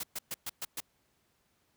white noise bursts, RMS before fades -37 dBFS, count 6, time 0-0.804 s, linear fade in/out 5 ms, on 34 ms, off 120 ms, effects pink hiss -73 dBFS RMS until 1.76 s + high-pass 60 Hz 12 dB/octave

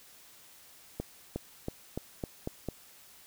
accelerating click train, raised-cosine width 2 ms, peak -20 dBFS, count 7, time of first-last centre 1-2.687 s, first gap 360 ms, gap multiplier 0.9, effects white hiss -56 dBFS RMS until 3.26 s

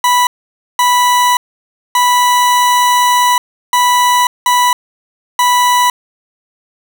40% pulse tone bursts at uneven times, 985 Hz, B5, 5 cents flat, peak -7 dBFS, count 6, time 0.04-0.27 / 0.79-1.37 / 1.95-3.38 / 3.73-4.27 / 4.46-4.73 / 5.39-5.9 s, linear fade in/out 2 ms, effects none

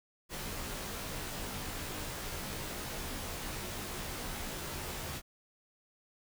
pink noise with comb filter, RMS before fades -40 dBFS, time 0.29-5.22 s, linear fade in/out 50 ms, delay 18 ms, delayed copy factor -0.95, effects none

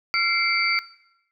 sine tone cluster, 1365 / 2109 / 2310 / 4602 Hz, F6 / C7 / D7 / D8, -40 / +13 / -29 / -36 cents, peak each -25 dBFS, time 0.14-0.79 s, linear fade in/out 0 ms, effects noise-tail reverb RT60 0.8 s tail -17 dB re dry

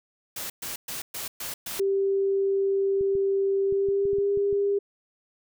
white noise bursts, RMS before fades -34 dBFS, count 6, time 0.36-1.8 s, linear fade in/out 5 ms, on 140 ms, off 120 ms
sine tone with pitch glide, 392 to 401.6 Hz, G4 to G4, 0 to +42 cents, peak -21 dBFS, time 1.79-4.79 s, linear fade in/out 10 ms, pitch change +42 cents, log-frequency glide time 3.65-4.3 s
clicks, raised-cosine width 5 ms, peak -29 dBFS, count 9, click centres 3.01 / 3.153 / 3.725 / 3.887 / 4.054 / 4.132 / 4.185 / 4.374 / 4.528 s
effects none

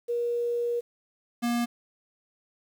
sine / square tone pair in turn, 475.9 / 237.9 Hz, A#4 / A#3, +36 / +35 cents, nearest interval octave, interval 1201 cents, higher first, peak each -25 dBFS, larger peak neither, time 0.08-0.81 / 1.42-1.66 s, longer first, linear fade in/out 20 ms, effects 9-bit

